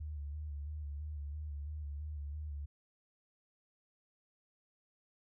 sine tone with vibrato, 74 Hz, D2, 14 cents sharp, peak -39 dBFS, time 0-2.66 s, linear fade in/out 10 ms, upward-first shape square, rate 3 Hz, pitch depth 46 cents each way, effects none

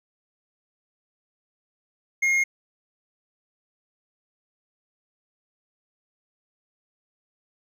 sine tone with hard clipping, 2141 Hz, C7, 39 cents sharp, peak -20 dBFS, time 2.22-2.44 s, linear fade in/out 10 ms, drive 5 dB, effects none

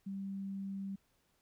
sine tone, 195.4 Hz, G3, 5 cents flat, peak -38 dBFS, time 0.06-0.96 s, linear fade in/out 10 ms, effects pink hiss -75 dBFS RMS until 1.41 s

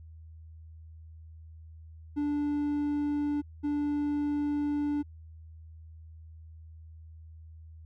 triangle tone pair in turn, 292.1 / 292.1 Hz, D4 / D4, -9 / -9 cents, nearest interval unison, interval 0 cents, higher neither, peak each -25 dBFS, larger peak neither, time 2.16-3.42 / 3.63-5.03 s, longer second, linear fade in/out 20 ms, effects added 80 Hz sine -46 dBFS peak until 7.85 s

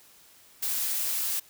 blue noise, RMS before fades -29 dBFS, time 0.62-1.4 s, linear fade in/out 10 ms, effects white hiss -56 dBFS RMS until 1.49 s

